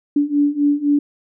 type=beating tone pair; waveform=sine; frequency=287.2 / 291.1 Hz; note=D4 / D4; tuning=-39 / -15 cents; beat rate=3.9 Hz; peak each=-18 / -16 dBFS; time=0.16-0.99 s; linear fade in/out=5 ms; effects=none